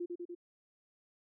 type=tone with echo; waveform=sine; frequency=349.2 Hz; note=F4; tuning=in tune; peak=-35 dBFS; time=0-0.06 s; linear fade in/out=10 ms; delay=97 ms; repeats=3; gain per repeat=-2 dB; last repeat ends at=0.351 s; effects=none